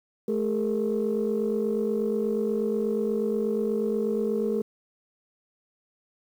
sine tone cluster, 216.1 / 409.9 / 458.2 Hz, A3 / G#4 / A#4, -31 / -23 / -30 cents, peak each -27 dBFS, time 0.28-4.62 s, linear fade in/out 5 ms, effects tanh soft clip ceiling -17 dBFS + 9-bit

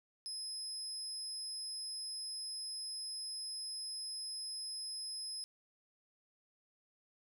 35% pulse tone, 5100 Hz, D#8, 42 cents sharp, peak -38 dBFS, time 0.26-5.44 s, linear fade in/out 0 ms, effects none

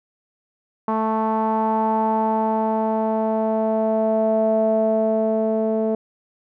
sawtooth tone with low-pass filter sweep, 220 Hz, A3, in tune, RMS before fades -20 dBFS, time 0.88-5.95 s, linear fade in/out 2 ms, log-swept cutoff 1000 to 570 Hz, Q 6.3, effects none

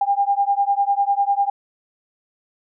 sine beating tone pair, 797 / 807 Hz, G5 / G#5, +28 / -50 cents, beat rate 10 Hz, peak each -19 dBFS, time 0.01-1.5 s, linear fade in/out 5 ms, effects none

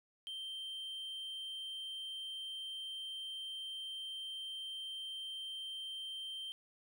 triangle tone, 3136 Hz, G7, in tune, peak -40 dBFS, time 0.27-6.52 s, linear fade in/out 0 ms, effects none

